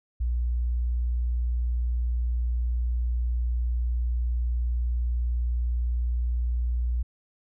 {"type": "tone", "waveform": "sine", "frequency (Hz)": 59.9, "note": "A#1", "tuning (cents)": 48, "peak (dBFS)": -23, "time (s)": [0.2, 7.03], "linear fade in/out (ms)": 10, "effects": []}